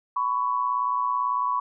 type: tone pair together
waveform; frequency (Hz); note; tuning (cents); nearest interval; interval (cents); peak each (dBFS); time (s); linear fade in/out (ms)
sine; 999 / 1117.1; B5 / C#6; +20 / +13; major second; 193; -25; 0.16-1.6; 5
effects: none